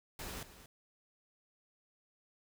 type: noise with echo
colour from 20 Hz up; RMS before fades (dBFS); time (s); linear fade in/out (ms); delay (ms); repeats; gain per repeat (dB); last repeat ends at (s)
pink; -44; 0.19-0.43; 2; 230; 1; -13; 0.66
effects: none